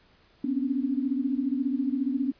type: tone cluster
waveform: sine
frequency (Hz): 247.8 / 269.9 / 284.5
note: B3 / C#4 / C#4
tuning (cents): +6 / -46 / +45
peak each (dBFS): -29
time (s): 0.44-2.32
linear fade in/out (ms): 5
effects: pink hiss -61 dBFS RMS until 2.39 s + resampled to 11025 Hz